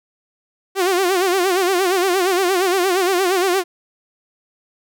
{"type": "tone with vibrato", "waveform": "sawtooth", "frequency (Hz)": 370, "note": "F#4", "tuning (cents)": 0, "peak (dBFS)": -11, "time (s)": [0.75, 3.64], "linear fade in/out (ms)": 50, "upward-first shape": "sine", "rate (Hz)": 8.6, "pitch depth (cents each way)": 110, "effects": []}